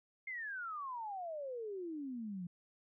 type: exponential sweep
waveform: sine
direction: down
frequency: 2139 to 170 Hz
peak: -40 dBFS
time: 0.27-2.47 s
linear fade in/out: 5 ms
effects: none